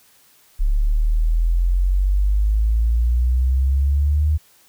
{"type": "exponential sweep", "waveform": "sine", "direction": "up", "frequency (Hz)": [34.98, 77.4], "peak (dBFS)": -14, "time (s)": [0.59, 4.38], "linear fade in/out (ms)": 20, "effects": ["white hiss -54 dBFS RMS until 4.68 s"]}